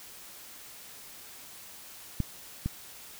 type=clicks; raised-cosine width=5 ms; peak=-15 / -17 dBFS; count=2; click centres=2.203 / 2.66 s; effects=white hiss -48 dBFS RMS until 3.19 s